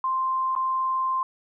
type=tone with dropouts; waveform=sine; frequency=1046.5 Hz; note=C6; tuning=in tune; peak=-22 dBFS; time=0.04-1.23 s; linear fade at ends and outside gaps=2 ms; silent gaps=0.552-0.562 s; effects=none